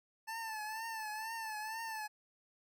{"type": "tone with vibrato", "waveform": "25% pulse", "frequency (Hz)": 880, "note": "A5", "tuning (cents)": 0, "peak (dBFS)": -36, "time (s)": [0.27, 2.08], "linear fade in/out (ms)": 20, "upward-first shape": "triangle", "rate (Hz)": 2.1, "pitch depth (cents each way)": 75, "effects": []}